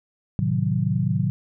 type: chord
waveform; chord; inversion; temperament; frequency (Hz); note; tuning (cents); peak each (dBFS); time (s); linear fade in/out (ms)
sine; A diminished seventh; none; equal; 110 / 130.81 / 155.56 / 185; A2 / C3 / Eb3 / Gb3; 0 / 0 / 0 / 0; -25; 0.39-1.3; 0
effects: none